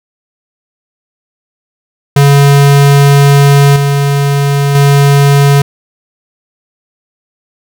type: tone with level steps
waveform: square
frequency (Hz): 141.2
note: C#3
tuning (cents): +32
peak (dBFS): -3 / -8 / -4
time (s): 2.16-5.62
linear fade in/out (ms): 5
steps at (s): 3.76 / 4.75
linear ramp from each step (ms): 2
effects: none